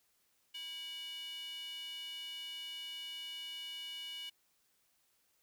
square tone with high-pass filter, 325 Hz, E4, 24 cents flat, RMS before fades -45 dBFS, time 0.54-4.3 s, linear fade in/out 10 ms, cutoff 2800 Hz, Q 9.3, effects white hiss -75 dBFS RMS until 5.42 s

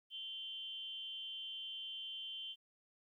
sine tone with amplitude modulation, 3105 Hz, G7, 17 cents flat, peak -40 dBFS, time 0.1-2.56 s, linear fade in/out 50 ms, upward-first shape sine, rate 296 Hz, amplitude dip 65%, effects 13-bit

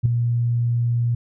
sine tone with ADSR envelope, 118.9 Hz, A#2, 35 cents sharp, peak -9 dBFS, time 0.03-1.15 s, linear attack 27 ms, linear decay 4 ms, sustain -8 dB, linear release 6 ms, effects tanh soft clip ceiling -7 dBFS

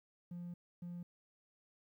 triangle tone bursts at uneven times, 174.61 Hz, F3, in tune, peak -40 dBFS, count 2, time 0.31-0.54 / 0.82-1.03 s, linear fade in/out 5 ms, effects tanh soft clip ceiling -38 dBFS + 13-bit

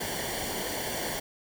pink noise with comb filter, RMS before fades -33 dBFS, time 0-1.2 s, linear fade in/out 10 ms, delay 0.78 ms, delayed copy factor -0.7, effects none

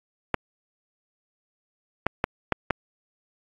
clicks, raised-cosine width 0.5 ms, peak -6 dBFS, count 5, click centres 0.343 / 2.066 / 2.241 / 2.523 / 2.707 s, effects AAC 64 kbps

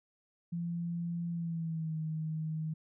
sine tone with pitch glide, 170.7 to 157.44 Hz, F3 to D#3, -39 to +21 cents, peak -33 dBFS, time 0.52-2.74 s, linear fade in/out 10 ms, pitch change -140 cents, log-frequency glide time 1.3-1.97 s, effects none

